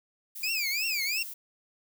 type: noise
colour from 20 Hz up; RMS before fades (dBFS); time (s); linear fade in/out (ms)
violet; -40; 0.35-1.34; 10
type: tone with vibrato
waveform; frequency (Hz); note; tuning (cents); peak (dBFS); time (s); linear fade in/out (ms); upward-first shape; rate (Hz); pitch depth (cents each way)
25% pulse; 2410; D7; +44; -24; 0.43-1.23; 5; triangle; 2.9; 240
effects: none